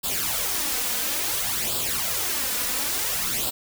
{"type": "noise with flanger", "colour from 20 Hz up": "white", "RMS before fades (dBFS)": -26, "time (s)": [0.03, 3.51], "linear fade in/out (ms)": 20, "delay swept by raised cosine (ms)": [0.24, 4.14], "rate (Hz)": 0.58, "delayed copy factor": 0.65, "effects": []}